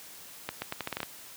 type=accelerating click train; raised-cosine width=0.3 ms; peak=-16 dBFS; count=9; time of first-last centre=0.49-1.031 s; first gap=130 ms; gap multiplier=0.8; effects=white hiss -48 dBFS RMS until 1.36 s + high-pass 80 Hz 12 dB/octave